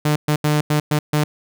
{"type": "tone bursts at uneven times", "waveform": "sawtooth", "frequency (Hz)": 149.9, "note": "D3", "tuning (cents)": 36, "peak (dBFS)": -11, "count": 6, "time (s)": [[0.05, 0.16], [0.28, 0.36], [0.44, 0.61], [0.7, 0.8], [0.91, 0.99], [1.13, 1.24]], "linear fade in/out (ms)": 5, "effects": []}